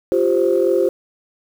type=chord; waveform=sine; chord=F suspended second; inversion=none; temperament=just; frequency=349.2 / 392.9 / 523.8 Hz; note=F4 / G4 / C5; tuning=0 / +4 / +2 cents; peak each=-17 dBFS; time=0.12-0.89 s; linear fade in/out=0 ms; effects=tanh soft clip ceiling -5 dBFS + 7-bit